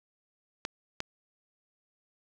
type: clicks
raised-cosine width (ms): 0.2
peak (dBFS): -15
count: 2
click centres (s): 0.651 / 1.004
effects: 8-bit